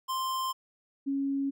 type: tone pair in turn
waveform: square / sine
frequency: 1046.5 / 275.8 Hz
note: C6 / C#4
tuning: 0 / -9 cents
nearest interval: octave + major seventh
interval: 2309 cents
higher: first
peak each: -30 / -27 dBFS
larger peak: second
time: 0.08-0.53 / 1.06-1.51 s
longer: neither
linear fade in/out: 20 ms
effects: none